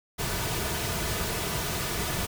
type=noise with comb filter; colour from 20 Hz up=pink; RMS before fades=-30 dBFS; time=0.18-2.27 s; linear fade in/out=20 ms; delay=3.7 ms; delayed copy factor=-0.5; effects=none